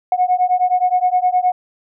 sine beating tone pair, 724 / 733.6 Hz, F#5 / F#5, -38 / -15 cents, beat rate 9.6 Hz, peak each -15 dBFS, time 0.12-1.52 s, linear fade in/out 2 ms, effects tanh soft clip ceiling -6 dBFS

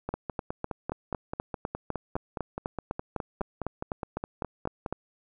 two click trains, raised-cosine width 1 ms, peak -16 / -18 dBFS, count 20 / 24, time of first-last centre 0.14-4.926 / 0.09-4.862 s, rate 3.97 / 4.82 Hz, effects none

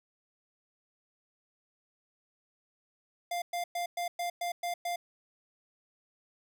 square tone bursts, 698.5 Hz, F5, in tune, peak -32 dBFS, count 8, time 3.31-4.96 s, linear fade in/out 5 ms, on 110 ms, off 110 ms, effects none

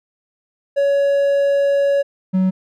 triangle tone pair in turn, 561 / 187.21 Hz, C#5 / F#3, +21 / +21 cents, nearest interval octave + perfect fifth, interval 1900 cents, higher first, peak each -11 dBFS, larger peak neither, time 0.76-2.03 / 2.33-2.51 s, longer first, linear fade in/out 20 ms, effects none

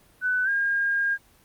sine tone with pitch glide, 1500 to 1617 Hz, F#6 to G#6, +23 to -47 cents, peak -21 dBFS, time 0.21-1.18 s, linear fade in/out 50 ms, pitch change +130 cents, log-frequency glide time 0.44-0.49 s, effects pink hiss -58 dBFS RMS until 1.44 s + Opus 32 kbps

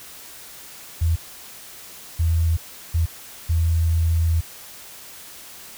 sine tone bursts at uneven times, 82.41 Hz, E2, in tune, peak -16 dBFS, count 4, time 1.01-1.16 / 2.19-2.57 / 2.94-3.06 / 3.49-4.41 s, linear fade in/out 10 ms, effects white hiss -41 dBFS RMS until 5.77 s

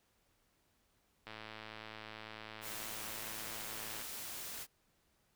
click train, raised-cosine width 0.3 ms, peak -31 dBFS, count 301, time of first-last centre 1.27-4.022 s, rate 109 Hz
white noise, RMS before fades -45 dBFS, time 2.61-4.67 s, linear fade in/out 50 ms
effects pink hiss -75 dBFS RMS until 5.35 s

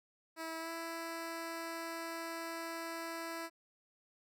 10% pulse tone with pitch glide, 325 to 331.1 Hz, E4 to E4, -24 to +8 cents, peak -32 dBFS, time 0.36-3.5 s, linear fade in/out 50 ms, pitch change +32 cents, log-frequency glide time 0.59-0.7 s, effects none

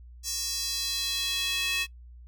square tone with high-pass filter sweep, 369.9 Hz, F#4, in tune, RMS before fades -30 dBFS, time 0.23-1.87 s, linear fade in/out 50 ms, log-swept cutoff 5900 to 2600 Hz, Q 2.7, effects noise-tail reverb RT60 0.1 s tail -22 dB re dry + added 60 Hz sine -45 dBFS peak until 2.27 s

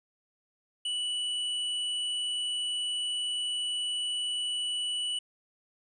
sine tone with tanh clipping, 2957 Hz, F#7, 2 cents flat, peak -31 dBFS, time 0.85-5.19 s, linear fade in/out 5 ms, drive 11 dB, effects resampled to 24000 Hz

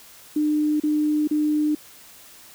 sine tone bursts, 301.6 Hz, D4, 46 cents sharp, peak -18 dBFS, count 3, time 0.36-1.75 s, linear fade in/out 5 ms, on 440 ms, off 35 ms, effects white hiss -47 dBFS RMS until 2.54 s

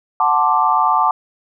sine chord, D dominant seventh, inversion first, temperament equal, 740 / 880 / 1046.5 / 1174.7 Hz, F#5 / A5 / C6 / D6, 0 / 0 / 0 / 0 cents, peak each -19 / -16 / -20 / -16 dBFS, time 0.2-1.11 s, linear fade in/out 2 ms, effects none

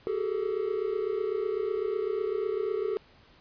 triangle tone cluster, 379.7 / 415.6 / 443.6 Hz, F#4 / G#4 / A4, +45 / +1 / +14 cents, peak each -30 dBFS, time 0.07-2.97 s, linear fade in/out 0 ms, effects pink hiss -58 dBFS RMS until 3.4 s + resampled to 11025 Hz

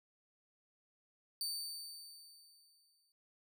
sawtooth tone with exponential decay, 4578 Hz, D8, 45 cents flat, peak -33 dBFS, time 1.41-3.12 s, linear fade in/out 1 ms, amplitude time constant 370 ms, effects none

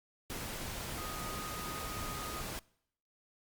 sine tone in noise, 1244.5 Hz, D#6, in tune, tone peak -44 dBFS, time 0.98-2.41 s, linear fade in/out 0 ms, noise pink, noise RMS -41 dBFS, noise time 0.3-2.59 s, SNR -6 dB, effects noise-tail reverb RT60 0.7 s tail -24 dB re dry + Opus 48 kbps

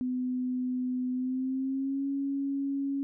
sine tone with pitch glide, 252.4 to 276.8 Hz, B3 to C#4, +38 to -2 cents, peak -28 dBFS, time 0.01-3.03 s, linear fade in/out 0 ms, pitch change +160 cents, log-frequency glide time 1.12-2.07 s, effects none

